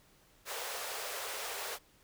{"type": "high-pass noise", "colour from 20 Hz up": "pink", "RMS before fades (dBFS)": -40, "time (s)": [0.45, 1.79], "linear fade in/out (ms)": 50, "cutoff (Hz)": 420, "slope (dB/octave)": 48, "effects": ["pink hiss -65 dBFS RMS until 2.03 s"]}